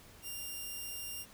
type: tone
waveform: 5% pulse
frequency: 2794 Hz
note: F7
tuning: in tune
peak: -31 dBFS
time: 0.22-1.26 s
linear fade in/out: 50 ms
effects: added 94 Hz sine -66 dBFS peak until 1.33 s + pink hiss -57 dBFS RMS until 1.33 s